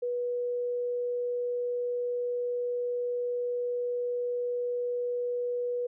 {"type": "tone", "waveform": "sine", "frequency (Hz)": 487.5, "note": "B4", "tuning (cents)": -23, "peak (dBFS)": -28, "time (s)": [0.02, 5.87], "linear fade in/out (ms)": 10, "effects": []}